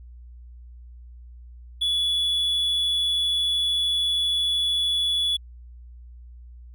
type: tone with amplitude modulation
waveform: triangle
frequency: 3413 Hz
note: G#7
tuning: 47 cents sharp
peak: -18 dBFS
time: 1.81-5.37 s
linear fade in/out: 10 ms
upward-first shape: sine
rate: 173 Hz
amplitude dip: 25%
effects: added 60 Hz sine -41 dBFS peak until 6.74 s